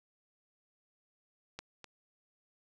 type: clicks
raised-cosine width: 0.2 ms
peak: -24 / -30 dBFS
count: 2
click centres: 1.59 / 1.843 s
effects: none